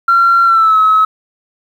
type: tone with pitch glide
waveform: sine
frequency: 1370 to 1285.7 Hz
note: F6 to E6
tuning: -34 to -44 cents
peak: -5 dBFS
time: 0.08-1.05 s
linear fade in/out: 5 ms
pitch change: -110 cents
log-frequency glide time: 0.44-0.78 s
effects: tanh soft clip ceiling -2 dBFS + 7-bit

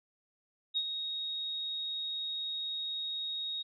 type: tone with ADSR envelope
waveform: sine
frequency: 3756 Hz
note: A#7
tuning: 12 cents sharp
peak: -27 dBFS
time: 0.74-3.63 s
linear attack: 30 ms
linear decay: 56 ms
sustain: -7 dB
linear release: 18 ms
effects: none

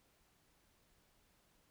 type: silence
effects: pink hiss -73 dBFS RMS until 1.7 s

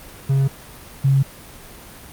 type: tone pair in turn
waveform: triangle / sine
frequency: 136.2 / 136.2 Hz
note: C#3 / C#3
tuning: -30 / -30 cents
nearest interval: unison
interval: 0 cents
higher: neither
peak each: -12 dBFS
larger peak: neither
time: 0.29-0.48 / 1.04-1.23 s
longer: neither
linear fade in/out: 10 ms
effects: pink hiss -40 dBFS RMS until 2.12 s + Opus 32 kbps

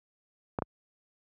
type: clicks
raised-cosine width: 1 ms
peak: -15 dBFS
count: 2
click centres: 0.588 / 0.622 s
effects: high-pass 60 Hz 12 dB/octave

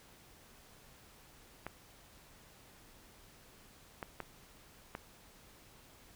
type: clicks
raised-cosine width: 0.5 ms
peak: -25 dBFS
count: 4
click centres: 1.666 / 4.028 / 4.203 / 4.951 s
effects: pink hiss -60 dBFS RMS until 6.15 s

